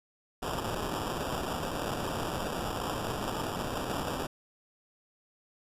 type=noise with sample-and-hold; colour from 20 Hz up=violet; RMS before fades=-34 dBFS; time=0.42-4.27 s; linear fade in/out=5 ms; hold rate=2100 Hz; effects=resampled to 32000 Hz